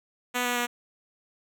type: tone with pitch steps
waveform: 5% pulse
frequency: 246.9 / 244.3 / 241.8 Hz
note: B3 / B3 / B3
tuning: 0 / -19 / -36 cents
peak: -14 dBFS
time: 0.34-0.67 s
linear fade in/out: 20 ms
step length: 110 ms
effects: none